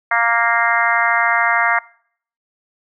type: harmonic tone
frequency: 232.9 Hz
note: A#3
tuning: 1 cent flat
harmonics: 3 / 4 / 5 / 6 / 7 / 8 / 9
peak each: -21 / -21 / -21 / -21 / -21 / -21 / -21 dBFS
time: 0.11-1.79 s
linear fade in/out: 5 ms
effects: noise-tail reverb RT60 0.6 s tail -23 dB re dry